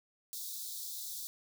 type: high-pass noise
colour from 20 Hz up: white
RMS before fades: -42 dBFS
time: 0.33-1.27 s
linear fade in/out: 0 ms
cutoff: 3500 Hz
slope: 96 dB/octave
effects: none